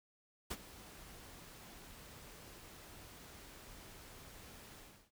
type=noise with ADSR envelope; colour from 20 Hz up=pink; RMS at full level=-39 dBFS; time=0.5-5.11 s; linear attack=13 ms; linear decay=44 ms; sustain=-16 dB; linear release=330 ms; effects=none